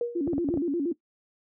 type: tone with exponential decay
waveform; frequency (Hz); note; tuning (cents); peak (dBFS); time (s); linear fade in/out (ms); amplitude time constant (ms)
sine; 475.9; A#4; +36; -22; 0.01-0.32; 2; 66
type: tone with vibrato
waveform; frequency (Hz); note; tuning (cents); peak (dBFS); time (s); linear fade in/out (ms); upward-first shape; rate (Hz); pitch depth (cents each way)
sine; 311.1; D#4; 0; -24; 0.15-0.93; 10; square; 8.5; 180
type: clicks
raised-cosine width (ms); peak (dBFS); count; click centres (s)
2; -19; 6; 0.276 / 0.333 / 0.381 / 0.488 / 0.54 / 0.574
effects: noise-tail reverb RT60 0.1 s tail -19 dB re dry + high-pass 60 Hz 12 dB/octave